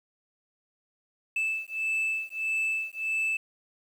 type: beating tone pair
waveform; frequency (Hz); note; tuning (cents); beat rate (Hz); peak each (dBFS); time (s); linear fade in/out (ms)
sine; 2630 / 2631.6; E7 / E7; -5 / -4; 1.6; -28; 1.36-3.37; 5
effects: tanh soft clip ceiling -24 dBFS + 9-bit